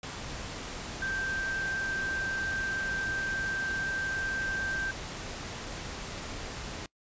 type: tone in noise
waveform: sine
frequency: 1568 Hz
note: G6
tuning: in tune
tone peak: -30 dBFS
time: 1.02-4.91 s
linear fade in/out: 2 ms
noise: pink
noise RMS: -39 dBFS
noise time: 0.03-6.86 s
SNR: +6 dB
effects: noise-tail reverb RT60 0.1 s tail -23 dB re dry + resampled to 16000 Hz